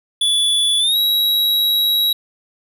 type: tone with pitch glide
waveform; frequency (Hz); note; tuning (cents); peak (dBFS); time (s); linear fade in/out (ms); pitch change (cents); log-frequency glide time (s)
square; 3442 to 3864; A7 to B7; -39 to -39; -14; 0.21-2.13; 5; +200; 0.79-0.97
effects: none